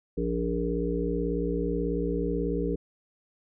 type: harmonic tone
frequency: 58.27 Hz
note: A#1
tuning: in tune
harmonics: 1 / 3 / 5 / 7 / 8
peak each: -32 / -32 / -32 / -32 / -32 dBFS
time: 0.17-2.76 s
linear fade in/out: 10 ms
effects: none